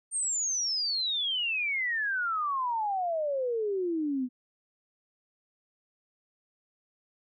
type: exponential sweep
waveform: sine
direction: down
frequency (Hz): 8870 to 244.5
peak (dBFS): -27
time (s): 0.11-4.29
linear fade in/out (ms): 50
effects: none